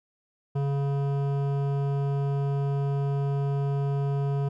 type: tone with hard clipping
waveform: triangle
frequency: 140 Hz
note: C#3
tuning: 18 cents sharp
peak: -26 dBFS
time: 0.55-4.49 s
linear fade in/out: 10 ms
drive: 17 dB
effects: none